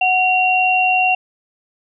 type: tone pair together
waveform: sine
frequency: 740 / 2751 Hz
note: F#5 / F7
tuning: 0 / -27 cents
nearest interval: octave + major seventh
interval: 2273 cents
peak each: -15 dBFS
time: 0.01-1.15 s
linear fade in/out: 5 ms
effects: none